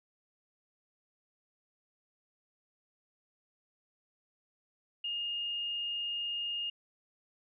sine tone, 2838 Hz, F7, 27 cents sharp, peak -33 dBFS, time 5.04-6.7 s, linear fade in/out 5 ms, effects none

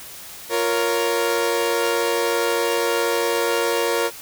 sawtooth chord, Bb minor, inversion second, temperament equal with one note detuned, 349.2 / 466.2 / 558.5 Hz, F4 / Bb4 / Db5, 0 / 0 / +13 cents, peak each -22 / -17 / -21 dBFS, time 0.49-4.11 s, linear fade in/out 50 ms, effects white hiss -38 dBFS RMS until 4.21 s

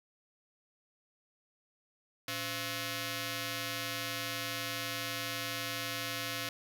5% pulse ring-modulated tone, 400 Hz, G4, 35 cents sharp, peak -21 dBFS, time 2.28-6.49 s, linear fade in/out 2 ms, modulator 916 Hz, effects none

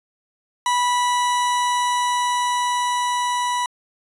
40% pulse tone with level ramp, 981 Hz, B5, 12 cents flat, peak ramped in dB -16 to -19 dBFS, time 0.66-3.66 s, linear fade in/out 2 ms, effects resampled to 24000 Hz

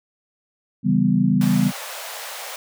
sine chord, C# half-diminished seventh, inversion none, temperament equal, 138.59 / 164.81 / 196 / 246.9 Hz, C#3 / E3 / G3 / B3, 0 / 0 / 0 / 0 cents, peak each -23 / -22 / -18 / -20 dBFS, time 0.83-1.72 s, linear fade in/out 50 ms
pink high-pass noise, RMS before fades -33 dBFS, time 1.41-2.56 s, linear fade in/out 2 ms, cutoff 520 Hz, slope 48 dB/octave
effects none

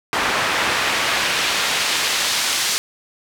pink noise with band-pass filter sweep, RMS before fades -20 dBFS, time 0.13-2.78 s, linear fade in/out 0 ms, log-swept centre 1400 to 5100 Hz, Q 0.7, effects none

